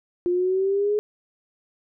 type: exponential sweep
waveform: sine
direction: up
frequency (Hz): 350 to 422.8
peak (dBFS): -19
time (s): 0.26-0.99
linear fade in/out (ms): 0
effects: none